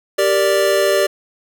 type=chord; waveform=square; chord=G minor; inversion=none; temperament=equal; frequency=392 / 466.2 / 587.3 Hz; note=G4 / Bb4 / D5; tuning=0 / 0 / 0 cents; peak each=-18 / -22 / -16 dBFS; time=0.18-1.07 s; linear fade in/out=10 ms; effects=none